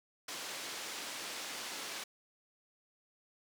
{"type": "band-pass noise", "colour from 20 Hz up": "white", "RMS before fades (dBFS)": -43, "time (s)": [0.28, 2.04], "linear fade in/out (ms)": 5, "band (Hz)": [230, 6000], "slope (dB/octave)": 12, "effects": []}